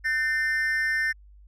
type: tone with amplitude modulation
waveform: triangle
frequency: 1800 Hz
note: A6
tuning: 39 cents sharp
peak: -17 dBFS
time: 0.04-1.13 s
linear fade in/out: 20 ms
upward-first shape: sine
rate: 280 Hz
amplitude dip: 85%
effects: added 50 Hz sine -48 dBFS peak until 1.47 s